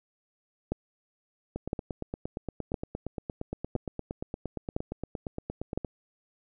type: two click trains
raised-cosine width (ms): 2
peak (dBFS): -15 / -20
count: 6 / 38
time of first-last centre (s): 0.72-5.776 / 1.56-5.847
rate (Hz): 0.989 / 8.63
effects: none